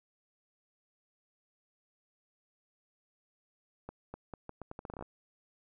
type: accelerating click train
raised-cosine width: 1 ms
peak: -28 dBFS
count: 14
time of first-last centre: 3.89-5.025 s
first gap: 250 ms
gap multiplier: 0.79
effects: none